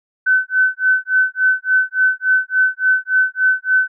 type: tone with tremolo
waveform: sine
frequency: 1518 Hz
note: F#6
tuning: 44 cents sharp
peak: -9 dBFS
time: 0.26-3.88 s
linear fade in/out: 10 ms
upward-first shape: sine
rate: 3.5 Hz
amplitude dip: 100%
effects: none